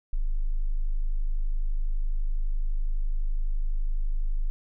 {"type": "tone", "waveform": "sine", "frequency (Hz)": 25.96, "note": "G#0", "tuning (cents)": 0, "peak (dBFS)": -22, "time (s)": [0.13, 4.5], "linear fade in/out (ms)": 0, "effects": []}